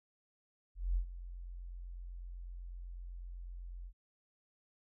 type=tone with ADSR envelope; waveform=sine; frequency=43.99 Hz; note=F1; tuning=13 cents sharp; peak=-28 dBFS; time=0.75-3.93 s; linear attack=210 ms; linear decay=91 ms; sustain=-15 dB; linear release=68 ms; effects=none